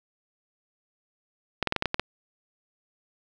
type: clicks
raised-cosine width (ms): 0.3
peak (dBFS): -8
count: 8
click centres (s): 1.627 / 1.673 / 1.724 / 1.763 / 1.824 / 1.857 / 1.944 / 1.996
effects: none